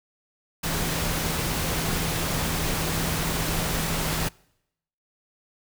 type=tone in noise; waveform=sine; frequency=161.2 Hz; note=E3; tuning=38 cents flat; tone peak=-32 dBFS; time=0.63-4.29 s; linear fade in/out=10 ms; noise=pink; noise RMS=-27 dBFS; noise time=0.63-4.29 s; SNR=-8 dB; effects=noise-tail reverb RT60 0.8 s tail -25 dB re dry